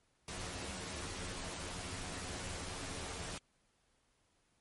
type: noise with comb filter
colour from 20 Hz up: pink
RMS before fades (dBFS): -43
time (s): 0.28-3.38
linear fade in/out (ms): 2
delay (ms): 11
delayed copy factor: +0.65
effects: pink hiss -75 dBFS RMS until 4.6 s + MP3 48 kbps